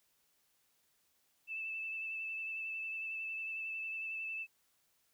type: tone with vibrato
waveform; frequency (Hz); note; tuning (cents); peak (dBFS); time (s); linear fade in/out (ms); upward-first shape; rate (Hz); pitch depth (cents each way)
sine; 2637; E7; 0; -38; 1.47-4.47; 50; sine; 11; 18
effects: white hiss -75 dBFS RMS until 5.13 s